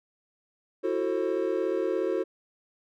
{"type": "chord", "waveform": "triangle", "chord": "F# half-diminished seventh", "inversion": "third", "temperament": "just", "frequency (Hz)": [333, 370, 444, 532.8], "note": ["E4", "F#4", "A4", "C5"], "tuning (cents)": [18, 0, 16, 31], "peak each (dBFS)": [-30, -27, -29, -30], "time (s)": [0.83, 2.24], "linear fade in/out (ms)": 20, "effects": []}